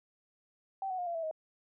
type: tone with pitch steps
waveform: sine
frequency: 774 / 742.9 / 713 / 684.4 / 656.9 / 630.5 Hz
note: G5 / F#5 / F5 / F5 / E5 / D#5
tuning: -22 / +7 / +36 / -35 / -6 / +23 cents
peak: -33 dBFS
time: 0.82-1.312 s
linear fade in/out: 2 ms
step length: 82 ms
effects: none